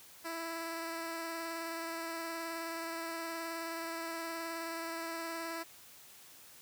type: tone with vibrato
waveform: 10% pulse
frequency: 330.5 Hz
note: E4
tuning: 5 cents sharp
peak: -30 dBFS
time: 0.24-5.64 s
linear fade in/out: 20 ms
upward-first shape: triangle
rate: 19 Hz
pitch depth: 19 cents each way
effects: white hiss -56 dBFS RMS until 6.61 s + high-pass 60 Hz 12 dB/octave